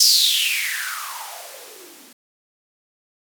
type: noise with band-pass filter sweep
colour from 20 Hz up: violet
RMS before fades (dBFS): -22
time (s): 0-2.13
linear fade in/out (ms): 5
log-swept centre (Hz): 5400 to 230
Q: 7.5
effects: none